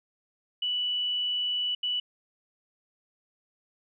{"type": "tone bursts at uneven times", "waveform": "sine", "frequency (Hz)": 2960, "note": "F#7", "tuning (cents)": 0, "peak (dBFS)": -26, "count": 2, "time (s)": [[0.62, 1.75], [1.83, 2]], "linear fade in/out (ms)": 5, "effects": []}